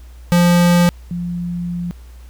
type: tone pair in turn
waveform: square / sine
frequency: 174.61 / 174.61 Hz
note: F3 / F3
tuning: 0 / 0 cents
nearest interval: unison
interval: 0 cents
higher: neither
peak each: -10 / -20 dBFS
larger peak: first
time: 0.32-0.89 / 1.11-1.91 s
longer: second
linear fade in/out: 0 ms
effects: added 60 Hz sine -35 dBFS peak until 2.29 s + pink hiss -51 dBFS RMS until 2.29 s